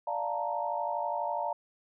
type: chord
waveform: sine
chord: Bb major seventh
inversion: first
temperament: equal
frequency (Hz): 587.3 / 698.5 / 880 / 932.3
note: D5 / F5 / A5 / Bb5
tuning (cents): 0 / 0 / 0 / 0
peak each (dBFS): -36 / -35 / -36 / -34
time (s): 0.07-1.53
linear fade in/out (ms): 5
effects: none